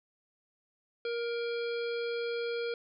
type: harmonic tone with a mistuned harmonic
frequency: 470 Hz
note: A#4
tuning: 14 cents sharp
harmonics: 1 / 3 / 5 / 7 / 9 / 10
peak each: -32 / -42 / -44 / -47 / -49 / -52 dBFS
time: 1.05-2.74 s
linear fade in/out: 2 ms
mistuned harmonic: 10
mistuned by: +51 cents
effects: none